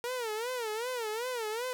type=tone with vibrato; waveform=sawtooth; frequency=466.2 Hz; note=A#4; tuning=in tune; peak=-29 dBFS; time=0.04-1.73 s; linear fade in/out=0 ms; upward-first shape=sine; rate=2.6 Hz; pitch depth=160 cents each way; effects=none